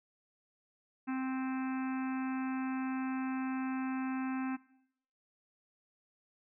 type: harmonic tone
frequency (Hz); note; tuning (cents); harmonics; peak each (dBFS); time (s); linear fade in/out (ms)
261.6; C4; 0; 1 / 3 / 4 / 5 / 6 / 7 / 8 / 9 / 10; -33 / -45 / -47 / -49 / -48 / -54 / -55 / -56 / -52; 1.07-4.57; 20
effects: noise-tail reverb RT60 0.7 s tail -19 dB re dry